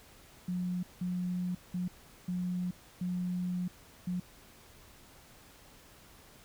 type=tone bursts at uneven times; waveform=sine; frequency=179.7 Hz; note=F3; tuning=50 cents sharp; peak=-31 dBFS; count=6; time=0.48-0.83 / 1.01-1.55 / 1.74-1.88 / 2.28-2.71 / 3.01-3.68 / 4.07-4.2 s; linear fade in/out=5 ms; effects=pink hiss -57 dBFS RMS until 6.44 s